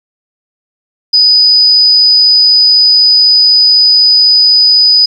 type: tone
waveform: sine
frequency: 4978 Hz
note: D#8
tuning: in tune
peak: -3 dBFS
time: 1.13-5.06 s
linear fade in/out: 10 ms
effects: 7-bit